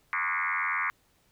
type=tone with frequency modulation; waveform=sine; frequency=1634 Hz; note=G#6; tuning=29 cents flat; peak=-26 dBFS; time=0.13-0.9 s; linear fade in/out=0 ms; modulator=88.1 Hz; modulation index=6.8; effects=pink hiss -67 dBFS RMS until 1.31 s